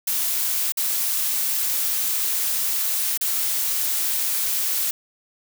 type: noise with dropouts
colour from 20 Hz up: blue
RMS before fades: -23 dBFS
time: 0.07-4.91 s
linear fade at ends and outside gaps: 5 ms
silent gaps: 0.722-0.771 / 3.176-3.21 s
effects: none